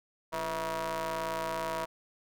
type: ring-modulated tone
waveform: sawtooth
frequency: 155.56 Hz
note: D#3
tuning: in tune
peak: -25 dBFS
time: 0.32-1.86 s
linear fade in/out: 20 ms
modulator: 807 Hz
effects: none